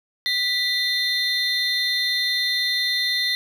triangle tone cluster, 1974 / 3626 / 4132 Hz, B6 / A#7 / C8, -1 / -49 / -22 cents, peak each -23 dBFS, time 0.26-3.35 s, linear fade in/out 0 ms, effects none

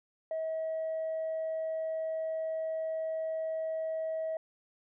sine tone, 641 Hz, E5, 49 cents flat, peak -30 dBFS, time 0.31-4.37 s, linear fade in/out 2 ms, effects tanh soft clip ceiling -29 dBFS

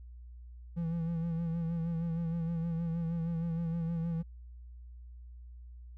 triangle tone with vibrato, 166.6 Hz, E3, 19 cents sharp, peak -29 dBFS, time 0.76-4.23 s, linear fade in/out 20 ms, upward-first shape sine, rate 6.4 Hz, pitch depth 42 cents each way, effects added 60 Hz sine -46 dBFS peak until 5.97 s

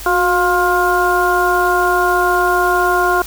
harmonic tone with a mistuned harmonic, 353.6 Hz, F4, 22 cents sharp, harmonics 1 / 2 / 3 / 4, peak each -17 / -17 / -17 / -17 dBFS, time 0.06-3.22 s, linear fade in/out 2 ms, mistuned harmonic 1, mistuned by +45 cents, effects added 50 Hz sine -32 dBFS peak until 3.26 s + white hiss -32 dBFS RMS until 3.26 s

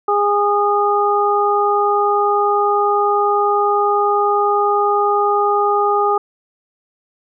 harmonic tone, 410 Hz, G#4, 22 cents flat, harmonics 1 / 2 / 3, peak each -17 / -17 / -17 dBFS, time 0.08-6.18 s, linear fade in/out 5 ms, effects none

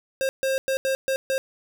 square tone bursts at uneven times, 533 Hz, C5, 32 cents sharp, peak -22 dBFS, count 6, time 0.21-0.29 / 0.43-0.58 / 0.68-0.77 / 0.85-0.95 / 1.08-1.16 / 1.3-1.38 s, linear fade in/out 0 ms, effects none

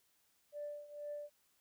sine tone with tremolo, 587.3 Hz, D5, in tune, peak -39 dBFS, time 0.52-1.3 s, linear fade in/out 50 ms, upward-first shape triangle, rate 2.1 Hz, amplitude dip 85%, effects tanh soft clip ceiling -36 dBFS + white hiss -75 dBFS RMS until 1.6 s

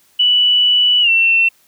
sine tone with pitch glide, 2960 to 2699 Hz, F#7 to E7, 0 to +40 cents, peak -9 dBFS, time 0.19-1.49 s, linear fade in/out 10 ms, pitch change -160 cents, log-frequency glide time 1.01-1.1 s, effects white hiss -54 dBFS RMS until 1.67 s

